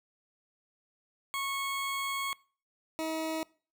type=tone pair in turn; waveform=20% pulse; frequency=1099 / 319.1 Hz; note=C#6 / D#4; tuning=-15 / +44 cents; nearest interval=octave + major sixth; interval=2141 cents; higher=first; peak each=-27 dBFS; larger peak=neither; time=1.34-2.33 / 2.99-3.43 s; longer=first; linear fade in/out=0 ms; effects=noise-tail reverb RT60 0.4 s tail -23 dB re dry